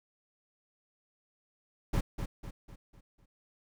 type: noise with echo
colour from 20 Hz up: brown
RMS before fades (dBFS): -28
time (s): 1.93-2.01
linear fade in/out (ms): 10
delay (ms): 250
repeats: 5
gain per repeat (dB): -7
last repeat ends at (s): 3.26
effects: none